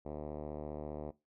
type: tone with low-pass filter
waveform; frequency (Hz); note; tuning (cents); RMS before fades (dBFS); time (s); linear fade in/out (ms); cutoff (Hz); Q
5% pulse; 75; D2; +37; -42; 0.05-1.11; 10; 550; 1.2
effects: noise-tail reverb RT60 0.2 s tail -17 dB re dry